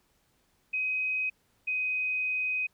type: tone pair in turn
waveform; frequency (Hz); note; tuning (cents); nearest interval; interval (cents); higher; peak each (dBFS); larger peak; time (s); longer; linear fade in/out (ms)
sine; 2522 / 2511; D#7 / D#7; +23 / +15; unison; 8; first; -27; neither; 0.73-1.3 / 1.67-2.67; second; 10
effects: pink hiss -70 dBFS RMS until 2.73 s